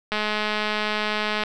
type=click train; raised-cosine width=0.3 ms; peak=-9 dBFS; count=280; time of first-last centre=0.12-1.436 s; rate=212 Hz; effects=none